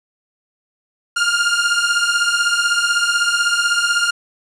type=beating tone pair; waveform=sawtooth; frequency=1400 / 1416 Hz; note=F6 / F6; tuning=+4 / +23 cents; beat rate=16 Hz; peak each=-14 dBFS; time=1.16-4.11 s; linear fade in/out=10 ms; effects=resampled to 22050 Hz + 7-bit